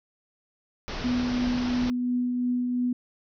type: low-pass noise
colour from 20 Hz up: pink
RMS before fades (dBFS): -34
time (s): 0.88-1.9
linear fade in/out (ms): 0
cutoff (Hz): 5800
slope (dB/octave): 96
type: tone with tremolo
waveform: sine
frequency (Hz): 246.9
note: B3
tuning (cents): 0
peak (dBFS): -22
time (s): 1.04-2.93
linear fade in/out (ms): 5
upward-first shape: triangle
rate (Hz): 2.9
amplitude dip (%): 30
effects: none